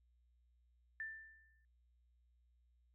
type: tone with exponential decay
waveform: sine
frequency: 1776 Hz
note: A6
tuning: 16 cents sharp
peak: -40 dBFS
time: 1-1.65 s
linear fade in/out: 1 ms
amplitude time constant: 140 ms
effects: added 60 Hz sine -70 dBFS peak until 2.94 s